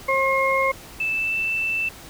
harmonic tone, 536 Hz, C5, 42 cents sharp, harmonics 1 / 2 / 4, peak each -22 / -22 / -22 dBFS, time 0.08-0.72 s, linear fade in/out 10 ms
sine tone with pitch glide, 2637 to 2658 Hz, E7 to E7, 0 to +14 cents, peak -21 dBFS, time 1-1.89 s, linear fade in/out 5 ms, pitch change +14 cents, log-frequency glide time 1.13-1.36 s
effects pink hiss -42 dBFS RMS until 2.09 s

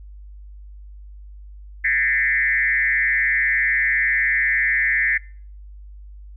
sine tone with frequency modulation, 1929 Hz, B6, 41 cents flat, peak -16 dBFS, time 1.84-5.18 s, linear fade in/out 10 ms, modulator 132 Hz, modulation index 1.8, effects noise-tail reverb RT60 0.5 s tail -25 dB re dry + added 50 Hz sine -37 dBFS peak until 6.36 s

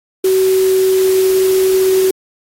sine tone in noise, 378.1 Hz, F#4, 38 cents sharp, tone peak -9 dBFS, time 0.24-2.11 s, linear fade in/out 5 ms, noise white, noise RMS -25 dBFS, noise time 0.24-2.11 s, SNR +13 dB, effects AAC 48 kbps

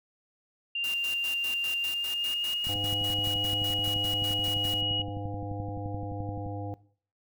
sine tone with pitch glide, 2790 to 2900 Hz, F7 to F#7, -2 to -35 cents, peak -28 dBFS, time 0.75-5.02 s, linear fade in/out 5 ms, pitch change +67 cents, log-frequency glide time 1.8-2.97 s
white noise with tremolo, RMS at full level -41 dBFS, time 0.84-4.81 s, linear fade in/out 0 ms, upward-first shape square, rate 5 Hz, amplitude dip 80%
click train, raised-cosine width 5 ms, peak -27 dBFS, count 45, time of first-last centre 2.67-6.463 s, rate 11.6 Hz
harmonic tone, 101.4 Hz, G#2, 41 cents flat, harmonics 1 / 3 / 5 / 7 / 8, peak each -35 / -40 / -42 / -43 / -44 dBFS, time 2.69-6.74 s, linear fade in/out 0 ms
effects noise-tail reverb RT60 0.5 s tail -19 dB re dry

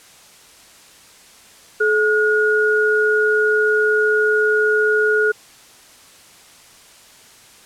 sine tone pair together, 428.7 / 1442 Hz, A4 / F#6, -45 / -45 cents, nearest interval octave + major sixth, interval 2100 cents, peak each -16 dBFS, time 1.8-5.32 s, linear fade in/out 10 ms, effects white hiss -46 dBFS RMS until 7.65 s + low-pass 10000 Hz 12 dB/octave

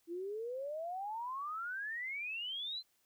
sine exponential sweep, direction up, 329.6 to 4160 Hz, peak -38 dBFS, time 0.07-2.83 s, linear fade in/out 50 ms, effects white hiss -75 dBFS RMS until 3.05 s

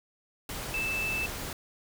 sine tone in noise, 2637 Hz, E7, in tune, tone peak -29 dBFS, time 0.74-1.26 s, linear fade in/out 2 ms, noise pink, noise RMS -37 dBFS, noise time 0.49-1.53 s, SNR +5 dB, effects none

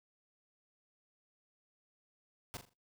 pink noise with echo, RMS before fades -43 dBFS, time 2.54-2.57 s, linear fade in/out 0 ms, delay 41 ms, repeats 4, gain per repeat -9 dB, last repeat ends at 2.734 s, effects noise-tail reverb RT60 0.2 s tail -19 dB re dry

